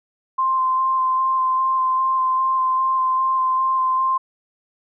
sine tone with vibrato, 1045 Hz, C6, 2 cents flat, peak -16 dBFS, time 0.38-4.18 s, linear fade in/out 10 ms, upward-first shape square, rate 2.5 Hz, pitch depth 10 cents each way, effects none

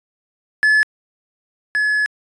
triangle tone pair in turn, 1721 / 1704.2 Hz, A6 / G#6, -39 / +44 cents, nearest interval unison, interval 17 cents, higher first, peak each -9 / -13 dBFS, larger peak first, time 0.63-0.83 / 1.75-2.06 s, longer second, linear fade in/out 0 ms, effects resampled to 22050 Hz

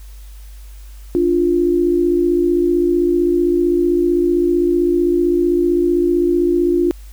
sine tone pair together, 293.6 / 349.2 Hz, D4 / F4, 0 / 0 cents, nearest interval minor third, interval 300 cents, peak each -18 / -13 dBFS, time 1.15-6.91 s, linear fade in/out 0 ms, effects added 50 Hz sine -33 dBFS peak until 7.12 s + white hiss -49 dBFS RMS until 7.12 s

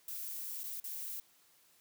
violet noise with dropouts, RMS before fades -42 dBFS, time 0.08-1.2 s, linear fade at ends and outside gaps 2 ms, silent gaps 0.635-0.639 / 0.801-0.841 s, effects white hiss -67 dBFS RMS until 1.8 s + high-pass 100 Hz 12 dB/octave

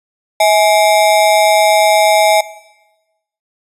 square ring-modulated tone, 740 Hz, F#5, in tune, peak -5 dBFS, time 0.4-2.41 s, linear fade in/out 5 ms, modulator 95.8 Hz, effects noise-tail reverb RT60 1.0 s tail -18 dB re dry + resampled to 32000 Hz

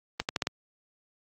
accelerating click train, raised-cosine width 0.2 ms, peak -10 dBFS, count 5, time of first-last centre 0.2-0.471 s, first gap 89 ms, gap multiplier 0.82, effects high-pass 100 Hz 12 dB/octave + Opus 32 kbps

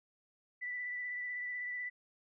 sine tone with vibrato, 1975.5 Hz, B6, in tune, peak -37 dBFS, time 0.61-1.9 s, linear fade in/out 20 ms, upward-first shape sine, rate 16 Hz, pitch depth 18 cents each way, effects none

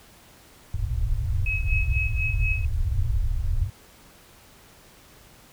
pink low-pass noise, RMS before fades -24 dBFS, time 0.74-3.7 s, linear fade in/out 5 ms, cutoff 120 Hz, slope 96 dB/octave
sine tone with tremolo, 2559 Hz, D#7, 48 cents sharp, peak -24 dBFS, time 1.46-2.65 s, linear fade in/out 2 ms, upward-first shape sine, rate 4.1 Hz, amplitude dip 85%
effects pink hiss -52 dBFS RMS until 5.52 s

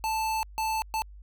square tone bursts at uneven times, 880 Hz, A5, in tune, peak -27 dBFS, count 3, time 0.04-0.43 / 0.58-0.82 / 0.94-1.02 s, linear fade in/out 0 ms, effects added 50 Hz sine -44 dBFS peak until 1.22 s

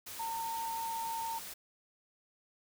sine tone in noise, 911 Hz, A#5, 40 cents flat, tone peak -35 dBFS, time 0.19-1.39 s, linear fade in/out 10 ms, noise white, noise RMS -45 dBFS, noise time 0.06-1.54 s, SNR +7 dB, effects none

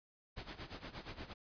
pink noise with tremolo, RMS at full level -45 dBFS, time 0.36-1.34 s, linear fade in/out 20 ms, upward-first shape sine, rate 8.5 Hz, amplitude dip 80%, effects resampled to 11025 Hz

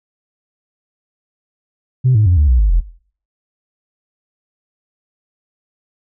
sine tone with pitch steps, 128.6 / 106.9 / 88.86 / 73.86 / 61.4 / 51.03 / 42.42 Hz, C3 / A2 / F2 / D2 / B1 / G#1 / F1, -30 / -49 / +31 / +10 / -9 / -30 / -50 cents, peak -7 dBFS, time 2.04-2.81 s, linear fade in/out 20 ms, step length 110 ms, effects noise-tail reverb RT60 0.5 s tail -18 dB re dry + tanh soft clip ceiling -5 dBFS

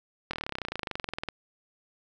slowing click train, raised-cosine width 0.3 ms, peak -16 dBFS, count 28, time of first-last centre 0.31-1.287 s, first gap 24 ms, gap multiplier 1.03, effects none

